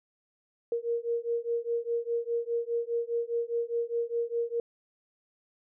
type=beating tone pair; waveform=sine; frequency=466.2 / 471.1 Hz; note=A#4 / A#4; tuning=0 / +18 cents; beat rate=4.9 Hz; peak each=-31 dBFS; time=0.72-4.6 s; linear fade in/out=2 ms; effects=none